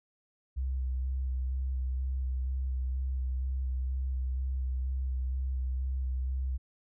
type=tone with vibrato; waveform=sine; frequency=64.7 Hz; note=C2; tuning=19 cents flat; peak=-29 dBFS; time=0.56-6.58 s; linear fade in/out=20 ms; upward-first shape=square; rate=2.1 Hz; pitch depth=17 cents each way; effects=none